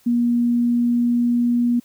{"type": "tone with pitch glide", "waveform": "sine", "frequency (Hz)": [238.8, 240.2], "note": ["A#3", "B3"], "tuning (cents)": [42, -48], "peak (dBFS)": -15, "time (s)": [0.06, 1.8], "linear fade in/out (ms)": 10, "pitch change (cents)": 10, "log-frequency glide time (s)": [0.35, 1.62], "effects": ["white hiss -56 dBFS RMS until 1.84 s"]}